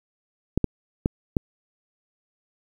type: clicks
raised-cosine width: 3 ms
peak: -7 dBFS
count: 4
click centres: 0.576 / 0.643 / 1.059 / 1.368 s
effects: 8-bit